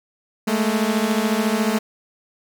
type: beating tone pair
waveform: sawtooth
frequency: 210.8 / 224.8 Hz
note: G#3 / A3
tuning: +26 / +37 cents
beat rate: 14 Hz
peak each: -17 dBFS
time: 0.47-1.79 s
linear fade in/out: 10 ms
effects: none